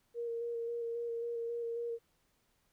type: tone with vibrato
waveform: sine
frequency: 467.5 Hz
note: A#4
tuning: 5 cents sharp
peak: -35 dBFS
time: 0.14-1.99 s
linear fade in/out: 50 ms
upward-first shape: square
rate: 3.7 Hz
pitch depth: 14 cents each way
effects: pink hiss -75 dBFS RMS until 2.72 s